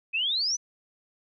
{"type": "exponential sweep", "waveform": "sine", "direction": "up", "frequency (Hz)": [2489, 6150], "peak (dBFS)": -24, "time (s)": [0.13, 0.57], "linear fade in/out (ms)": 20, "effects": []}